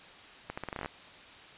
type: accelerating click train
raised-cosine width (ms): 0.5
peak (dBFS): -21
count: 11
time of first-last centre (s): 0.5-0.859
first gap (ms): 75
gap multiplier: 0.82
effects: white hiss -51 dBFS RMS until 1.57 s + resampled to 8000 Hz